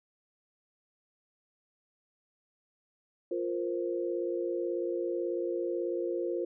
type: chord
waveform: sine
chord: F suspended fourth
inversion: none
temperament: just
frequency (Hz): 349.2 / 465.6 / 523.8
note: F4 / Bb4 / C5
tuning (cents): 0 / -2 / +2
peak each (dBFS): -32 / -36 / -36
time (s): 3.31-6.45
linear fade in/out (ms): 5
effects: none